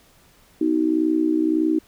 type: tone with amplitude modulation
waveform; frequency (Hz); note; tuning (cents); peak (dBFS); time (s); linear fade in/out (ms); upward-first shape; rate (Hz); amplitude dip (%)
sine; 314.9; D#4; +21; -13; 0.61-1.79; 5; sine; 61.7; 85
effects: pink hiss -55 dBFS RMS until 1.87 s